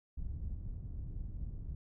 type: low-pass noise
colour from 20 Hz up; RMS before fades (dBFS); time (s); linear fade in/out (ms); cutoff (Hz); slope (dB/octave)
pink; -41; 0.17-1.75; 5; 100; 12
effects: none